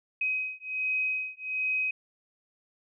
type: beating tone pair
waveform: sine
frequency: 2525 / 2526.3 Hz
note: D#7 / D#7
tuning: +25 / +26 cents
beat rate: 1.3 Hz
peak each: -31 / -31 dBFS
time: 0.21-1.91 s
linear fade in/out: 5 ms
effects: none